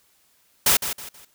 white noise with echo, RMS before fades -17 dBFS, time 0.66-0.77 s, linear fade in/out 5 ms, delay 160 ms, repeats 3, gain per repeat -10 dB, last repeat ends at 1.25 s, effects white hiss -62 dBFS RMS until 1.34 s

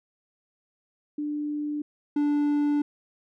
sine / triangle tone pair in turn, 296.3 / 292.4 Hz, D4 / D4, +15 / -7 cents, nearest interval unison, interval 22 cents, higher first, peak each -27 / -19 dBFS, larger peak second, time 1.18-1.82 / 2.16-2.82 s, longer second, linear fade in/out 5 ms, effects none

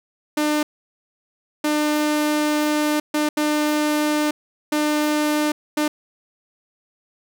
sawtooth tone bursts at uneven times, 300.5 Hz, D4, 40 cents sharp, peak -14 dBFS, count 6, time 0.37-0.63 / 1.64-3 / 3.14-3.29 / 3.37-4.31 / 4.72-5.52 / 5.77-5.88 s, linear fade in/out 5 ms, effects none

